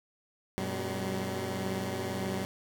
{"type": "tone cluster", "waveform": "15% pulse", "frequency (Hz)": [94.2, 120.9, 190.1, 208.5], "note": ["F#2", "B2", "F#3", "G#3"], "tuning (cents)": [32, -36, 47, 7], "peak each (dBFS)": [-32, -32, -29, -35], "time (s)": [0.58, 2.45], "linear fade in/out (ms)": 0, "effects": []}